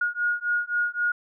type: beating tone pair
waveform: sine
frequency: 1436 / 1439.8 Hz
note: F6 / F#6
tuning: +48 / -48 cents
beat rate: 3.8 Hz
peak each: -26 dBFS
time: 0.01-1.12 s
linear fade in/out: 5 ms
effects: none